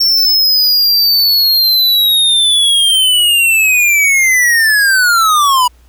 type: linear sweep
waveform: square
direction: down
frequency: 5460 to 965 Hz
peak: -8 dBFS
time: 0-5.68 s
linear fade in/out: 10 ms
effects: added 60 Hz sine -42 dBFS peak until 5.88 s + pink hiss -53 dBFS RMS until 5.88 s